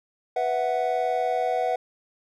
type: chord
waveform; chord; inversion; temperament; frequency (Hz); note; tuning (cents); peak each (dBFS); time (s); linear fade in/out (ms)
triangle; B suspended fourth; none; equal; 493.9 / 659.3 / 740; B4 / E5 / F#5; 0 / 0 / 0; -26 / -26 / -23; 0.36-1.76; 5
effects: none